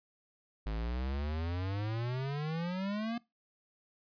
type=exponential sweep; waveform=square; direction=up; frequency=51.6 to 238.6 Hz; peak=-34 dBFS; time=0.66-3.18 s; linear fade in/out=5 ms; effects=noise-tail reverb RT60 0.2 s tail -21 dB re dry + resampled to 11025 Hz